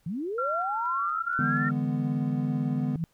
sine linear sweep, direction up, 146.83 to 1829 Hz, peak -29 dBFS, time 0.06-1.69 s, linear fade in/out 5 ms
sine tone with tremolo, 1369 Hz, F6, 35 cents flat, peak -27 dBFS, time 0.38-1.71 s, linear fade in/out 5 ms, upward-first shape square, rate 2.1 Hz, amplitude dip 25%
triangle chord, E dominant seventh, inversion third, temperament equal with one note detuned, 146.83 / 164.81 / 204.3 / 246.9 Hz, D3 / E3 / G#3 / B3, 0 / 0 / -28 / 0 cents, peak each -27 / -32 / -31 / -27 dBFS, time 1.39-2.96 s, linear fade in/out 2 ms
sine tone with exponential growth, 164.81 Hz, E3, in tune, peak -23 dBFS, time 2.8-3.04 s, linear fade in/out 0 ms, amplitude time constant 51 ms
effects pink hiss -68 dBFS RMS until 3.13 s

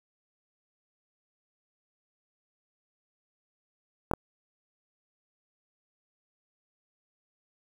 clicks, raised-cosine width 1 ms, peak -11 dBFS, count 2, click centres 4.113 / 4.136 s, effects 7-bit

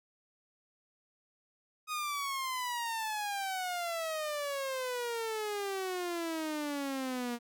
sawtooth exponential sweep, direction down, 1254 to 235.4 Hz, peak -30 dBFS, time 1.87-7.39 s, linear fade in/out 50 ms, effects none

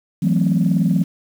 sine chord, F# half-diminished seventh, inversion third, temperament equal with one note detuned, 164.81 / 185 / 221.3 / 261.6 Hz, E3 / F#3 / A3 / C4, 0 / 0 / +10 / 0 cents, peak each -17 / -17 / -21 / -23 dBFS, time 0.22-1.04 s, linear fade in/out 10 ms, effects tanh soft clip ceiling -6 dBFS + 7-bit

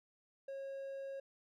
triangle tone, 545 Hz, C#5, 29 cents flat, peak -40 dBFS, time 0.48-1.2 s, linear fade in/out 5 ms, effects none

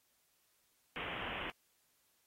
white low-pass noise, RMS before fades -43 dBFS, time 0.96-1.5 s, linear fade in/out 0 ms, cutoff 3200 Hz, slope 96 dB/octave, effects white hiss -75 dBFS RMS until 2.26 s + AAC 48 kbps

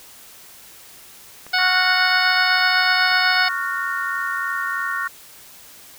clicks, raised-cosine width 0.5 ms, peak -24 dBFS, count 2, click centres 1.466 / 3.119 s
harmonic tone, 736 Hz, F#5, 9 cents flat, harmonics 1 / 2 / 3 / 4 / 5 / 6 / 7, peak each -24 / -19 / -23 / -29 / -29 / -24 / -27 dBFS, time 1.53-3.49 s, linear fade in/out 10 ms
sine chord, Gb major seventh, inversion second, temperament equal with one note detuned, 1108.7 / 1396.9 / 1480 / 1837.9 Hz, Db6 / F6 / Gb6 / Bb6, 0 / 0 / 0 / -25 cents, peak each -27 / -27 / -28 / -26 dBFS, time 1.58-5.08 s, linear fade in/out 10 ms
effects white hiss -44 dBFS RMS until 5.98 s

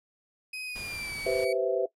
35% pulse tone with pitch glide, 2515 to 2267 Hz, D#7 to C#7, +18 to +38 cents, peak -33 dBFS, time 0.53-1.53 s, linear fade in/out 5 ms, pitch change -180 cents, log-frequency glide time 0.65-1.2 s
pink noise, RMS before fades -44 dBFS, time 0.75-1.45 s, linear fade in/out 10 ms
sine chord, C major seventh, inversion second, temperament equal with one note detuned, 385.9 / 493.9 / 523.3 / 659.3 Hz, G4 / B4 / C5 / E5, -27 / 0 / 0 / 0 cents, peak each -30 dBFS, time 1.26-1.86 s, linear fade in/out 5 ms
effects noise-tail reverb RT60 0.1 s tail -18 dB re dry + low-pass 12000 Hz 12 dB/octave

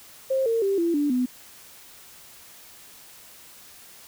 sine tone with pitch steps, 531 / 457 / 393.2 / 338.4 / 291.2 / 250.6 Hz, C5 / A#4 / G4 / E4 / D4 / B3, +25 / -34 / +5 / +45 / -15 / +25 cents, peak -20 dBFS, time 0.3-1.26 s, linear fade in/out 10 ms, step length 160 ms, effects white hiss -48 dBFS RMS until 4.07 s

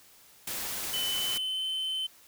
white noise, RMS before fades -35 dBFS, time 0.47-1.38 s, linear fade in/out 5 ms
triangle tone with pitch glide, 3020 to 3067 Hz, F#7 to G7, +35 to -38 cents, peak -28 dBFS, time 0.93-2.07 s, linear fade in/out 10 ms, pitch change +27 cents, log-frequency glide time 1.07-1.66 s
effects white hiss -57 dBFS RMS until 2.27 s

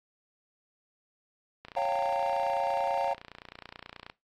click train, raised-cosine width 0.3 ms, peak -27 dBFS, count 73, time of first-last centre 1.65-4.099 s, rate 29.4 Hz
triangle chord, G half-diminished seventh, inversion second, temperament equal with one note detuned, 554.4 / 698.5 / 784 / 912.6 Hz, Db5 / F5 / G5 / Bb5, 0 / 0 / 0 / -37 cents, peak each -30 dBFS, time 1.76-3.14 s, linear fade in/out 10 ms
effects noise-tail reverb RT60 0.2 s tail -18 dB re dry + AAC 48 kbps

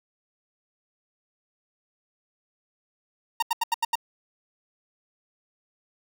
45% pulse tone bursts, 926 Hz, A#5, 12 cents flat, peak -21 dBFS, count 6, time 3.4-3.955 s, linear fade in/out 5 ms, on 25 ms, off 81 ms, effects none

